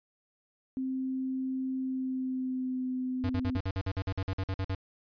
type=tone with pitch glide; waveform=sine; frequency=261.6 to 255.6 Hz; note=C4 to C4; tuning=0 to -40 cents; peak=-30 dBFS; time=0.77-3.57 s; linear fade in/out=0 ms; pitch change=-40 cents; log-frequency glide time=1.77-2.87 s
type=tone bursts; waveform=square; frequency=95.4 Hz; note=G2; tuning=47 cents flat; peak=-30 dBFS; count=15; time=3.24-4.748 s; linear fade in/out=0 ms; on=52 ms; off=52 ms
effects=resampled to 11025 Hz